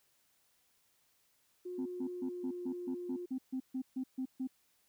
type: tone with pitch glide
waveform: sine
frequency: 360 to 354.6 Hz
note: F#4 to F4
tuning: -47 to +26 cents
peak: -39 dBFS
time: 1.65-3.26 s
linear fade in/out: 10 ms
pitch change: -27 cents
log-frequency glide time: 1.87-2.67 s
type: tone bursts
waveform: sine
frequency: 260 Hz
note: C4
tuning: 11 cents flat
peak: -33 dBFS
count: 13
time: 1.78-4.474 s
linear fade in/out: 10 ms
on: 78 ms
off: 140 ms
effects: tanh soft clip ceiling -30 dBFS + white hiss -73 dBFS RMS until 4.88 s